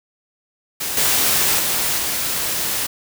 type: noise with level steps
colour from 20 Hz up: white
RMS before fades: -24 / -17 / -20 / -22 dBFS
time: 0.8-2.87 s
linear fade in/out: 10 ms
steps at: 0.97 / 1.59 / 1.98 s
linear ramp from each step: 2 ms
effects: none